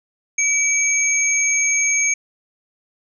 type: tone pair together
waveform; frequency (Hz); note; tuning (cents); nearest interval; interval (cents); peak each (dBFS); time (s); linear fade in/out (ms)
sine; 2294 / 6488; D7 / G#8; -41 / -41; octave + tritone; 1800; -18; 0.38-2.14; 5
effects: none